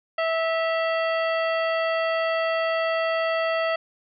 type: harmonic tone with a mistuned harmonic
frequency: 653 Hz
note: E5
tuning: 17 cents flat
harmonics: 1 / 2 / 3 / 4 / 5 / 7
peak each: -23 / -29 / -30 / -34 / -38 / -42 dBFS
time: 0.18-3.76 s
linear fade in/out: 5 ms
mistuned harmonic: 4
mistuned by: +58 cents
effects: none